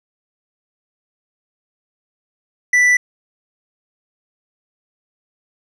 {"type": "tone with tanh clipping", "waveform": "sine", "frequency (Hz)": 1975.5, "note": "B6", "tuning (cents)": 0, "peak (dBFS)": -11, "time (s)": [2.73, 2.97], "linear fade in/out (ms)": 5, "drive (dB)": 7, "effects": []}